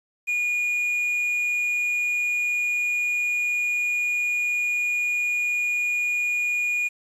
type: tone with quantisation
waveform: triangle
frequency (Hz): 2441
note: D#7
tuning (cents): -34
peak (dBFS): -20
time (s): 0.27-6.89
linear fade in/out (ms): 20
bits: 8
effects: resampled to 32000 Hz